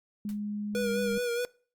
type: tone with pitch glide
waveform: sine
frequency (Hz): 207.7 to 201.2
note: G#3 to G3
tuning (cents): 0 to +45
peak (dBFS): -31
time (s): 0.25-1.18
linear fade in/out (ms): 2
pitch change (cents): -55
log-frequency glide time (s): 0.75-0.9
type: noise with exponential decay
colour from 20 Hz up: white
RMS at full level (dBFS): -47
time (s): 0.29-0.4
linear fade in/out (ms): 0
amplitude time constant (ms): 23
type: tone with vibrato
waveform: square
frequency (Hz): 480.7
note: B4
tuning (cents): -47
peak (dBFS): -29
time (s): 0.75-1.45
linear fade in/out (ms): 0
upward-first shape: sine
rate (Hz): 4.8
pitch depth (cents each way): 41
effects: noise-tail reverb RT60 0.4 s tail -22 dB re dry + Opus 48 kbps